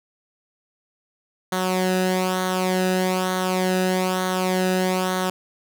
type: tone with flanger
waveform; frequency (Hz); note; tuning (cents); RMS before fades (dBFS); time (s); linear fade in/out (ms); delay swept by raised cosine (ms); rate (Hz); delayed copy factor
sawtooth; 185; F#3; 0; -22; 1.52-5.3; 5; 0.39 to 0.92; 1.1; -0.65
effects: none